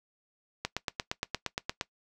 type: click train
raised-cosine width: 0.2 ms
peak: -13 dBFS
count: 11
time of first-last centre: 0.65-1.811 s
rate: 8.61 Hz
effects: noise-tail reverb RT60 0.1 s tail -19 dB re dry